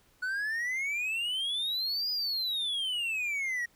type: exponential two-way sweep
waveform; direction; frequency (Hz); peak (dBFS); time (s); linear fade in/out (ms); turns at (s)
triangle; up then down; 1470 to 4978 to 1874; -28; 0.22-3.66; 10; 2.11
effects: pink hiss -65 dBFS RMS until 3.75 s